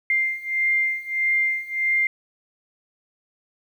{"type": "beating tone pair", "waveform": "sine", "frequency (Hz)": [2100, 2101.6], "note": ["C7", "C7"], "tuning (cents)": [6, 7], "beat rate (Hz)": 1.6, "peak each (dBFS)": [-24, -22], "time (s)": [0.1, 2.07], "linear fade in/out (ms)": 2, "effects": ["9-bit"]}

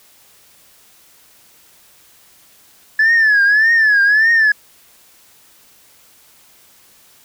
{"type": "tone with vibrato", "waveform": "sine", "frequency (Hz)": 1724, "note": "A6", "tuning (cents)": -36, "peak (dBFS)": -7, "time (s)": [2.99, 4.52], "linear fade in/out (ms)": 5, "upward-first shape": "triangle", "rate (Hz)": 1.7, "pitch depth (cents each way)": 140, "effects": ["tanh soft clip ceiling -7 dBFS", "white hiss -49 dBFS RMS until 7.24 s"]}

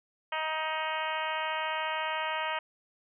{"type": "harmonic tone with a mistuned harmonic", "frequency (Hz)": 314.3, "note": "D#4", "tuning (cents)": 18, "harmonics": [2, 3, 4, 5, 6, 7, 8, 9, 10], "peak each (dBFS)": [-38, -34, -38, -40, -39, -41, -41, -42, -43], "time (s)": [0.32, 2.59], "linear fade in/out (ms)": 5, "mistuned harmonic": 10, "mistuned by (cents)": -19, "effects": []}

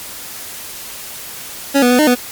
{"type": "tone with pitch steps", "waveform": "25% pulse", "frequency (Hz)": [278.1, 245.4, 248, 304.3, 247], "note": ["C#4", "B3", "B3", "D#4", "B3"], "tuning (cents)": [6, -11, 7, -38, 0], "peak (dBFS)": -5, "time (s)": [1.74, 2.155], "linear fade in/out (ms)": 20, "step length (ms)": 83, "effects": ["white hiss -30 dBFS RMS until 2.31 s", "MP3 96 kbps"]}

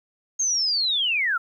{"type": "linear sweep", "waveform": "sine", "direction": "down", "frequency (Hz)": [6510, 1304], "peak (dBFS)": -20, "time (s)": [0.39, 1.38], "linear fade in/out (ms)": 10, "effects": ["10-bit"]}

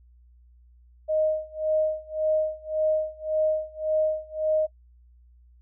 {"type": "tone with tremolo", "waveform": "sine", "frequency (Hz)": 622.3, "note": "D#5", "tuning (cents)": 0, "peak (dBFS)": -19, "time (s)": [1.08, 4.67], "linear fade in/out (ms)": 20, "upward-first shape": "sine", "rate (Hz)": 1.8, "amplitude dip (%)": 95, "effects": ["noise-tail reverb RT60 0.1 s tail -19 dB re dry", "added 60 Hz sine -52 dBFS peak until 5.61 s"]}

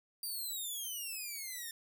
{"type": "exponential sweep", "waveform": "5% pulse", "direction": "down", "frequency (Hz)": [4754, 1796], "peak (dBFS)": -31, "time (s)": [0.23, 1.71], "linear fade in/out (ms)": 2, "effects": []}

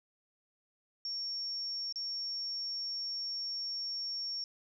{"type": "tone with dropouts", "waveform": "sine", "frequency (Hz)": 5500, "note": "F8", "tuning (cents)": -27, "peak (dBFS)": -35, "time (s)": [1.05, 4.44], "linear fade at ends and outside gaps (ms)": 1, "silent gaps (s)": [1.925, 1.958], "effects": ["12-bit"]}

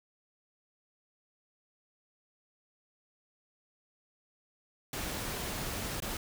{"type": "noise with dropouts", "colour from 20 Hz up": "pink", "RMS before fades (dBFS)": -37, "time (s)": [4.93, 6.17], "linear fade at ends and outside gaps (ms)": 2, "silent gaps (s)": [6.002, 6.022], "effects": []}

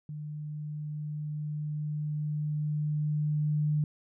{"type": "tone with level ramp", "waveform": "sine", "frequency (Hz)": 150.4, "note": "D3", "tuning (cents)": 42, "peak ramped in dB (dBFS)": [-36, -24], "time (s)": [0.09, 3.84], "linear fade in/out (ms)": 2, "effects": []}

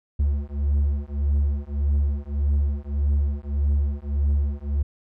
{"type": "beating tone pair", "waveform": "triangle", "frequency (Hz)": [70.7, 72.4], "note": ["C#2", "D2"], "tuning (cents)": [35, -24], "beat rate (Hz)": 1.7, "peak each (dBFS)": -21, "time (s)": [0.19, 4.83], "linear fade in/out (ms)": 10, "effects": []}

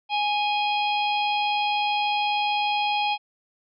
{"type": "harmonic tone with a mistuned harmonic", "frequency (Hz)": 830.6, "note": "G#5", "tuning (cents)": 0, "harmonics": [1, 3, 4, 5, 6], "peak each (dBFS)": [-23, -28, -30, -37, -40], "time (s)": [0.09, 3.18], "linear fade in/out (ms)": 50, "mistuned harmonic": 4, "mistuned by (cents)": -33, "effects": []}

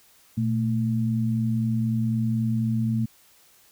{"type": "tone pair together", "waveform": "sine", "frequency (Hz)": [118.46, 222.4], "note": ["A#2", "A3"], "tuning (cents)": [28, 19], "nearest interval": "major seventh", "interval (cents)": 1091, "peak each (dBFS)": -24, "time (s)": [0.37, 3.06], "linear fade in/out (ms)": 10, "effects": ["white hiss -57 dBFS RMS until 3.71 s"]}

